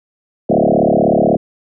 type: tone with frequency modulation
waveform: sine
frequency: 432.9 Hz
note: A4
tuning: 28 cents flat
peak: -9 dBFS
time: 0.49-1.37 s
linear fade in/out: 10 ms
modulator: 36.2 Hz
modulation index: 7.4
effects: none